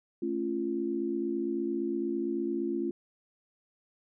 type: chord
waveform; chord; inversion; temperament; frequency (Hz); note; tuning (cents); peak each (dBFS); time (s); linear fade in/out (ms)
sine; A augmented; none; just; 220 / 275 / 343.8; A3 / C#4 / E#4; 0 / -14 / -27; -36 / -34 / -31; 0.22-2.91; 5
effects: none